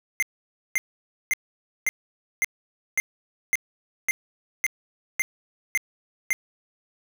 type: tone bursts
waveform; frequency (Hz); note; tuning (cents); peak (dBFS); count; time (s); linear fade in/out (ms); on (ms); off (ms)
square; 2093; C7; 0; -20; 12; 0.2-6.33; 0; 25; 530
effects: none